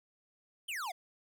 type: exponential sweep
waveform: square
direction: down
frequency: 3246 to 659.3 Hz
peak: -37 dBFS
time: 0.68-0.92 s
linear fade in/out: 10 ms
effects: 12-bit